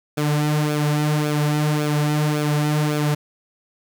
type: tone with flanger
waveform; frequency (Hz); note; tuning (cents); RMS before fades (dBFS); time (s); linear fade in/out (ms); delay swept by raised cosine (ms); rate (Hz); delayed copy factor
sawtooth; 149.7; D3; +33; -20; 0.17-3.15; 10; 1 to 4.9; 1.8; -0.65
effects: 9-bit